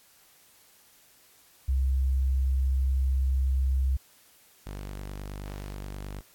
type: tone pair in turn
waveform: sine / sawtooth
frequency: 66 / 49.44 Hz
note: C2 / G1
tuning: +16 / +15 cents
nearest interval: perfect fourth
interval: 501 cents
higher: first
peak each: -22 / -32 dBFS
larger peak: first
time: 1.68-3.97 / 4.66-6.21 s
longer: first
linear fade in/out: 10 ms
effects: white hiss -59 dBFS RMS until 6.34 s + AAC 64 kbps